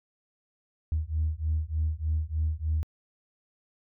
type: beating tone pair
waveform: sine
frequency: 76.8 / 80.1 Hz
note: D#2 / E2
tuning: -22 / -49 cents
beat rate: 3.3 Hz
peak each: -28 dBFS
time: 0.92-2.83 s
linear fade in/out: 0 ms
effects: tanh soft clip ceiling -19 dBFS